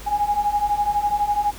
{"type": "beating tone pair", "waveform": "sine", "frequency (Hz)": [818, 830], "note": ["G#5", "G#5"], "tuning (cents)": [-26, -1], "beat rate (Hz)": 12, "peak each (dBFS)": [-23, -20], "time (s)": [0.06, 1.52], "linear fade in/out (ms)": 20, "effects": ["added 50 Hz sine -38 dBFS peak until 1.58 s", "pink hiss -40 dBFS RMS until 1.58 s"]}